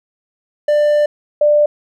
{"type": "tone pair in turn", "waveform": ["triangle", "sine"], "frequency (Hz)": [593, 593], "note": ["D5", "D5"], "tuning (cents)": [17, 17], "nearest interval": "unison", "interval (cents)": 0, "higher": "neither", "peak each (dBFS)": -8, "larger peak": "neither", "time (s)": [[0.68, 1.06], [1.41, 1.66]], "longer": "first", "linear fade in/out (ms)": 5, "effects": []}